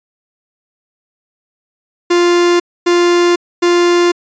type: tone bursts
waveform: 45% pulse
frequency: 349.2 Hz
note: F4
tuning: in tune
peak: -8 dBFS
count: 3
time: 2.1-4.12 s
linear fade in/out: 10 ms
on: 500 ms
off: 260 ms
effects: resampled to 16000 Hz